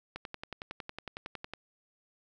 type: click train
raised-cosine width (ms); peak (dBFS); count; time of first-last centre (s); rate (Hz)
0.3; -23; 16; 0.16-1.536; 10.9
effects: none